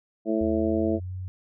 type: harmonic tone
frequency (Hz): 110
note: A2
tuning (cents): 0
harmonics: 2 / 3 / 4 / 5 / 6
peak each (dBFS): -28 / -25 / -31 / -32 / -30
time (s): 0.25-1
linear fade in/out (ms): 50
type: tone with pitch glide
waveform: sine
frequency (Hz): 81.1 to 92.62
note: E2 to F#2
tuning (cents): -28 to +2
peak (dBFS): -31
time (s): 0.41-1.28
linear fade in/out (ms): 0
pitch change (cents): +230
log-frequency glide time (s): 0.54-1.13
effects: none